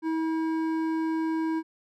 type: tone with hard clipping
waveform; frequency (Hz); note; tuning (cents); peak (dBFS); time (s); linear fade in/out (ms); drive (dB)
triangle; 321.8; E4; -42; -27; 0.02-1.63; 50; 14
effects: none